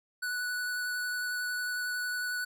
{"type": "tone with vibrato", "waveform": "square", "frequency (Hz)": 1480, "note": "F#6", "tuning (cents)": 0, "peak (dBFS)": -32, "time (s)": [0.22, 2.45], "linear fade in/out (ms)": 10, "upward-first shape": "sine", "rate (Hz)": 11, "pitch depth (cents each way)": 10, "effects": []}